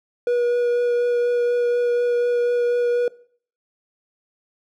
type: tone with vibrato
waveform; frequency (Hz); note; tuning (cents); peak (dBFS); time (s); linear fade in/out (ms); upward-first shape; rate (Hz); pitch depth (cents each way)
triangle; 482.7; B4; -40; -15; 0.27-3.08; 2; triangle; 4.1; 11
effects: noise-tail reverb RT60 0.5 s tail -20 dB re dry